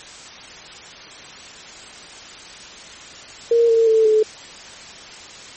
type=tone with pitch steps; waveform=sine; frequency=466.2 / 454.8 / 443.6 / 432.7 Hz; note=A#4 / A#4 / A4 / A4; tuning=0 / -43 / +14 / -29 cents; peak=-11 dBFS; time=3.51-4.23 s; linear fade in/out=5 ms; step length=180 ms; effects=white hiss -38 dBFS RMS until 5.56 s + MP3 32 kbps